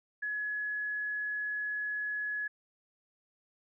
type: tone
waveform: sine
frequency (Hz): 1692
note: G#6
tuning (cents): +32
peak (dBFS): -32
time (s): 0.22-2.48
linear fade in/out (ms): 10
effects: none